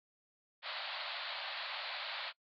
white band-pass noise, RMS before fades -42 dBFS, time 0.62-2.33 s, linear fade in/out 50 ms, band 560 to 4500 Hz, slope 96 dB/octave, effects noise-tail reverb RT60 0.1 s tail -23 dB re dry

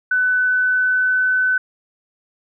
sine tone with pitch glide, 1500 to 1509.6 Hz, F#6 to F#6, +23 to +34 cents, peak -14 dBFS, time 0.11-1.58 s, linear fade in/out 5 ms, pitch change +11 cents, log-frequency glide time 0.26-1.29 s, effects none

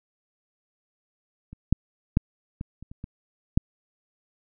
clicks, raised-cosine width 5 ms, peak -28 / -6 / -6 / -20 / -28 / -29 / -23 / -6 dBFS, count 8, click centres 1.53 / 1.726 / 2.171 / 2.611 / 2.826 / 2.915 / 3.041 / 3.575 s, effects none

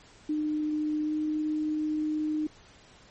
sine tone with pitch glide, 304 to 306.6 Hz, D#4 to D#4, -40 to -25 cents, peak -26 dBFS, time 0.29-2.47 s, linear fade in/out 5 ms, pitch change +15 cents, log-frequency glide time 1.04-1.12 s, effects pink hiss -55 dBFS RMS until 3.1 s + MP3 32 kbps

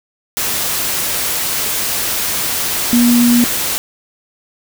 sine tone in noise, 239.9 Hz, A#3, 50 cents sharp, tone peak -8 dBFS, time 2.93-3.44 s, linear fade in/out 0 ms, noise white, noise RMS -18 dBFS, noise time 0.37-3.78 s, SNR +7 dB, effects none

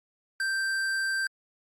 sine tone with hard clipping, 1568 Hz, G6, in tune, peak -28 dBFS, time 0.4-1.27 s, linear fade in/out 2 ms, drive 12 dB, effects Opus 48 kbps

